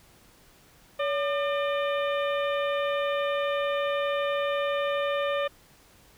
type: harmonic tone with a mistuned harmonic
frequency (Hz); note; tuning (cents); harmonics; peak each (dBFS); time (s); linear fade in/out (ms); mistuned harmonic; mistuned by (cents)
601; D5; +40; 1 / 2 / 3 / 4 / 5 / 6; -26 / -32 / -36 / -38 / -40 / -42; 0.99-5.48; 10; 1; -100
effects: pink hiss -57 dBFS RMS until 6.17 s